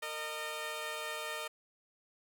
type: tone pair together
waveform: 10% pulse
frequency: 458.6 / 613 Hz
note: A#4 / D#5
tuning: -28 / -26 cents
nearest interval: perfect fourth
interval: 502 cents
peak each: -34 / -31 dBFS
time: 0.02-1.48 s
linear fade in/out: 10 ms
effects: none